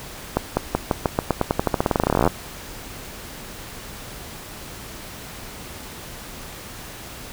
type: accelerating click train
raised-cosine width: 1 ms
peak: -3 dBFS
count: 30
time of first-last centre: 0.37-2.276 s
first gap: 200 ms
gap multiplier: 0.9
effects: pink hiss -37 dBFS RMS until 7.32 s